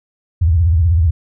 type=tone with vibrato; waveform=sine; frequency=83.1 Hz; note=E2; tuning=15 cents sharp; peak=-9 dBFS; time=0.41-1.11 s; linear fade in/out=10 ms; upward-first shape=triangle; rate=16 Hz; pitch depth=230 cents each way; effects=none